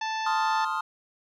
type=harmonic tone; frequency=880 Hz; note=A5; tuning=in tune; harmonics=1 / 2 / 3 / 4 / 5 / 6 / 7; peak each=-29 / -35 / -39 / -41 / -43 / -45 / -46 dBFS; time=0.01-0.65 s; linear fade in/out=5 ms
type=chord; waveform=triangle; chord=F dominant seventh; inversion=first; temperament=equal; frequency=880 / 1046.5 / 1244.5 / 1396.9 Hz; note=A5 / C6 / Eb6 / F6; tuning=0 / 0 / 0 / 0 cents; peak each=-30 / -31 / -29 / -32 dBFS; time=0.26-0.81 s; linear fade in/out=5 ms
effects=none